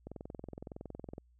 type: click train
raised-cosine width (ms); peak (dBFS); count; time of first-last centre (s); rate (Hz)
2; -30; 25; 0.07-1.181; 21.6
effects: added 60 Hz sine -63 dBFS peak until 1.39 s